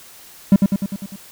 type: tone with echo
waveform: triangle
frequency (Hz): 197.5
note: G3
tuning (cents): +13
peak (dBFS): -4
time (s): 0.52-0.56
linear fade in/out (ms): 2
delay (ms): 100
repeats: 6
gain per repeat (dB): -4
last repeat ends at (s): 1.16
effects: white hiss -43 dBFS RMS until 1.31 s

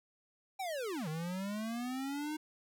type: linear two-way sweep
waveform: square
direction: down then up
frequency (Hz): 797 to 151.8 to 311.2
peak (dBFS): -37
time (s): 0.59-2.37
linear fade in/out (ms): 10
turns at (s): 1.08
effects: none

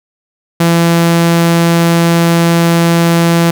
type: tone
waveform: sawtooth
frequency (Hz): 168.6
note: E3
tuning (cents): +39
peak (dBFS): -3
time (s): 0.6-3.51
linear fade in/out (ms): 5
effects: none

